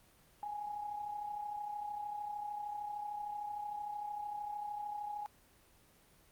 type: tone with amplitude modulation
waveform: sine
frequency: 830.6 Hz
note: G#5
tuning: in tune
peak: -36 dBFS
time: 0.43-5.26 s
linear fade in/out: 0 ms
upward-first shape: sine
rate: 33.2 Hz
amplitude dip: 55%
effects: pink hiss -65 dBFS RMS until 6.31 s + Opus 24 kbps

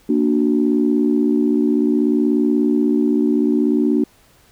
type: chord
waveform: sine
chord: Bb augmented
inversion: none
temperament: equal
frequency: 233.1 / 293.7 / 370 Hz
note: Bb3 / D4 / F#4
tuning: 0 / 0 / 0 cents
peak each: -17 / -16 / -20 dBFS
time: 0.09-4.04 s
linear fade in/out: 5 ms
effects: tanh soft clip ceiling -4 dBFS + pink hiss -53 dBFS RMS until 4.51 s

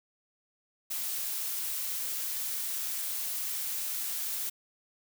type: noise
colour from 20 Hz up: blue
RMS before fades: -34 dBFS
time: 0.9-4.5 s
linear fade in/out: 10 ms
effects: none

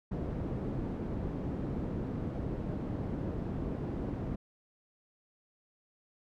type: low-pass noise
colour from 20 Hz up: white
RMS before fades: -36 dBFS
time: 0.11-4.36 s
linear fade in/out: 10 ms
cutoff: 270 Hz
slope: 12 dB/octave
effects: none

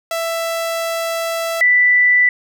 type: tone pair in turn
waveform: sawtooth / sine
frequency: 663 / 1978.7 Hz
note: E5 / B6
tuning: +10 / +3 cents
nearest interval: octave + perfect fifth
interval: 1893 cents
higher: second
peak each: -15 / -9 dBFS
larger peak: second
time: 0.11-1.61 / 1.61-2.29 s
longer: first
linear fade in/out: 2 ms
effects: none

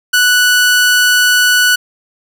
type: tone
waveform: sawtooth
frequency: 1480 Hz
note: F#6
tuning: in tune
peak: -4 dBFS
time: 0.13-1.76 s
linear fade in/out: 10 ms
effects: none

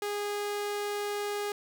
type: tone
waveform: sawtooth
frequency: 411.4 Hz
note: G#4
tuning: 16 cents flat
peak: -27 dBFS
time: 0.02-1.52 s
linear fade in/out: 2 ms
effects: none

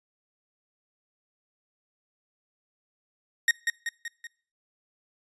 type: tone with echo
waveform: 40% pulse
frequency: 1864.7 Hz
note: A#6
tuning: in tune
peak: -17 dBFS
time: 3.48-3.51 s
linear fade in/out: 2 ms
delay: 190 ms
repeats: 4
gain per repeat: -5 dB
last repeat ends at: 4.27 s
effects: noise-tail reverb RT60 0.5 s tail -25 dB re dry + resampled to 24000 Hz

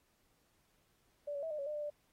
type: tone with pitch steps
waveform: sine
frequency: 582 / 566 / 647 / 605 / 559 / 602 / 594 / 590 Hz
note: D5 / C#5 / E5 / D#5 / C#5 / D5 / D5 / D5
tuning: -16 / +36 / -32 / -49 / +14 / +43 / +20 / +8 cents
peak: -37 dBFS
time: 1.27-1.902 s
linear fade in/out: 10 ms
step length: 79 ms
effects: pink hiss -75 dBFS RMS until 2.12 s + AAC 48 kbps

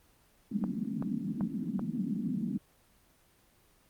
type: band-pass noise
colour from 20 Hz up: pink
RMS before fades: -34 dBFS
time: 0.51-2.58 s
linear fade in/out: 5 ms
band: 170 to 270 Hz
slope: 48 dB/octave
type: click train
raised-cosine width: 1 ms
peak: -25 dBFS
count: 4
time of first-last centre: 0.64-1.794 s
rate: 2.6 Hz
effects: pink hiss -65 dBFS RMS until 3.89 s + Opus 24 kbps

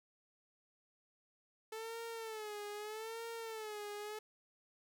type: tone with vibrato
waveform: sawtooth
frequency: 436.4 Hz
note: A4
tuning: 14 cents flat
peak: -39 dBFS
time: 1.72-4.19 s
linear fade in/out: 5 ms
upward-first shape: sine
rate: 0.8 Hz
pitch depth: 96 cents each way
effects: none

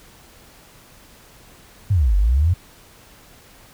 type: exponential two-way sweep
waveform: sine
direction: down then up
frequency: 109.4 to 46.25 to 94.7 Hz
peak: -13 dBFS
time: 1.9-2.54 s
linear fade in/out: 10 ms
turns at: 2.16 s
effects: pink hiss -48 dBFS RMS until 3.73 s

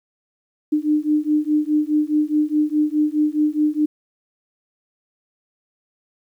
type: beating tone pair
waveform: sine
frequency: 299.7 / 304.5 Hz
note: D4 / D#4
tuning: +35 / -37 cents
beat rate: 4.8 Hz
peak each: -19 dBFS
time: 0.72-3.86 s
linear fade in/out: 10 ms
effects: 9-bit

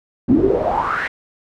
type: noise with band-pass filter sweep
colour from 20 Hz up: brown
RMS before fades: -17 dBFS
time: 0.28-1.08 s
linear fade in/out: 10 ms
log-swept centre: 240 to 2000 Hz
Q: 7.4
effects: none

